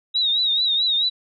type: tone with vibrato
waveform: sine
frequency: 3800 Hz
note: A#7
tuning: 33 cents sharp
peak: -17 dBFS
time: 0.14-1.1 s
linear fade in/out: 20 ms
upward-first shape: triangle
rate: 4.6 Hz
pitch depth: 97 cents each way
effects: none

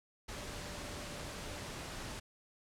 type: tone in noise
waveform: sine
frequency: 587.3 Hz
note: D5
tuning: in tune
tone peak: -54 dBFS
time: 0.36-1.67 s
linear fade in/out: 10 ms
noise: pink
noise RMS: -44 dBFS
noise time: 0.28-2.2 s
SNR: -13 dB
effects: low-pass 9000 Hz 12 dB/octave

